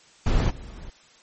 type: noise with level steps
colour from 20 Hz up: brown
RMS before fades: -20 / -39 dBFS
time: 0.26-0.9 s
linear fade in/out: 5 ms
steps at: 0.49 s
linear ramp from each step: 20 ms
effects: white hiss -54 dBFS RMS until 1.22 s + MP3 32 kbps